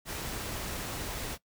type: noise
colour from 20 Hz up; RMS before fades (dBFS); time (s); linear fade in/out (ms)
pink; -37; 0.05-1.38; 50
effects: noise-tail reverb RT60 0.1 s tail -19 dB re dry